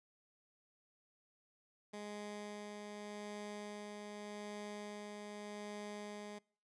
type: tone with tremolo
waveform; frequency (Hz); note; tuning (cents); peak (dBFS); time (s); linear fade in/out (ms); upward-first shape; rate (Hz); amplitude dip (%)
15% pulse; 207.7; G#3; 0; -38; 1.93-6.39; 10; sine; 0.84; 25
effects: noise-tail reverb RT60 0.5 s tail -26 dB re dry + resampled to 22050 Hz